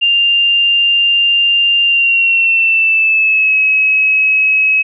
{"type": "tone with pitch glide", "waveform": "sine", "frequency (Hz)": [2794, 2562], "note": ["F7", "E7"], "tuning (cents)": [0, -50], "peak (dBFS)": -8, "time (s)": [0.01, 4.83], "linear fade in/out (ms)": 20, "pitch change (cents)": -150, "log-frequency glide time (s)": [1.84, 3.57], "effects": []}